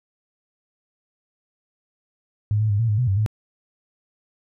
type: tone with pitch steps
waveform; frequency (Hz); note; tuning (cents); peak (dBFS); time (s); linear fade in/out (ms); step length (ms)
sine; 105.2 / 108.6 / 101.8 / 115.1 / 104.8 / 124.9 / 96.9 / 107.7; G#2 / A2 / G#2 / A#2 / G#2 / B2 / G2 / A2; +23 / -22 / -34 / -22 / +16 / +20 / -20 / -37; -17; 2.51-3.262; 0; 94
effects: none